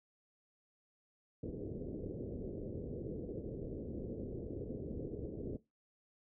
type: low-pass noise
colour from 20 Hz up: white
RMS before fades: -43 dBFS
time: 1.43-5.57 s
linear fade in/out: 5 ms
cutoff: 490 Hz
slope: 48 dB/octave
effects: noise-tail reverb RT60 0.2 s tail -17 dB re dry